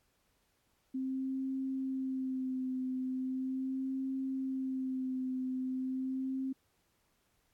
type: tone with vibrato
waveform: sine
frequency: 261.6 Hz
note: C4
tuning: in tune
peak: -33 dBFS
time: 0.94-6.53 s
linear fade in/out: 10 ms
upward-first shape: sine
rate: 0.39 Hz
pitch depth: 27 cents each way
effects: pink hiss -75 dBFS RMS until 7.53 s + AAC 64 kbps